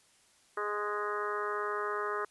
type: harmonic tone with a mistuned harmonic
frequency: 207.7 Hz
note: G#3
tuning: in tune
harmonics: 2 / 3 / 4 / 5 / 6 / 7 / 8 / 9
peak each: -36 / -45 / -47 / -39 / -36 / -42 / -44 / -46 dBFS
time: 0.57-2.25 s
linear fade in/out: 5 ms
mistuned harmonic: 7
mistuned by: +17 cents
effects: white hiss -65 dBFS RMS until 2.3 s + resampled to 24000 Hz